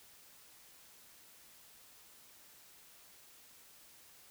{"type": "silence", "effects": ["white hiss -60 dBFS RMS until 4.3 s"]}